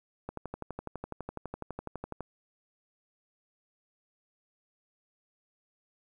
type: click train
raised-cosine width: 1 ms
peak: -23 dBFS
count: 24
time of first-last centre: 0.29-2.207 s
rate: 12 Hz
effects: 10-bit